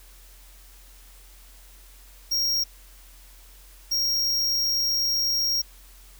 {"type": "tone bursts at uneven times", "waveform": "square", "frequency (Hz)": 5588, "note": "F8", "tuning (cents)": 0, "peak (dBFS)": -22, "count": 2, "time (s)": [[2.31, 2.64], [3.91, 5.62]], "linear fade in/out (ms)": 10, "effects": ["added 44 Hz sine -48 dBFS peak until 6.19 s", "white hiss -53 dBFS RMS until 6.19 s"]}